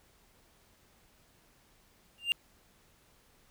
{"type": "tone with exponential growth", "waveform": "triangle", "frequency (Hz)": 2794, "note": "F7", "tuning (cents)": 0, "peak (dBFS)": -20, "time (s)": [2.18, 2.32], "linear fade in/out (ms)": 0, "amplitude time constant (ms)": 30, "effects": ["pink hiss -65 dBFS RMS until 3.5 s"]}